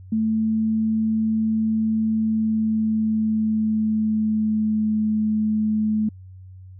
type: tone with pitch glide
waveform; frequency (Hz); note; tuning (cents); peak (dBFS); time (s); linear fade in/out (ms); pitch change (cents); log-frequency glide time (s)
sine; 220 to 215.2; A3 to A3; 0 to -38; -18; 0.12-6.09; 5; -38; 2.14-5
effects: added 93 Hz sine -39 dBFS peak until 6.79 s